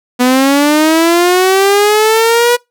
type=linear sweep; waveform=sawtooth; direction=up; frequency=245.3 to 487.9 Hz; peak=-3 dBFS; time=0.19-2.57 s; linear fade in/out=20 ms; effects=noise-tail reverb RT60 0.2 s tail -25 dB re dry